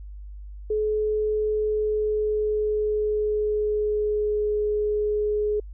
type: tone with pitch glide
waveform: sine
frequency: 427.2 to 420.3 Hz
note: G#4 to G#4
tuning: +49 to +21 cents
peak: -21 dBFS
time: 0.7-5.6 s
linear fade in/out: 5 ms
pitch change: -28 cents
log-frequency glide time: 1.53-4.53 s
effects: added 50 Hz sine -36 dBFS peak until 5.73 s